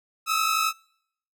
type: tone pair together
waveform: sawtooth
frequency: 1267 / 1318.5 Hz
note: D#6 / E6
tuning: +31 / 0 cents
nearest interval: minor second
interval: 69 cents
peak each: -21 dBFS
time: 0.26-0.73 s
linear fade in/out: 50 ms
effects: noise-tail reverb RT60 0.7 s tail -26 dB re dry